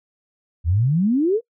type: exponential sweep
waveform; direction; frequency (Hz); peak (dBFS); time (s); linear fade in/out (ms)
sine; up; 76.2 to 481.2; -15; 0.64-1.41; 50
effects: noise-tail reverb RT60 0.1 s tail -22 dB re dry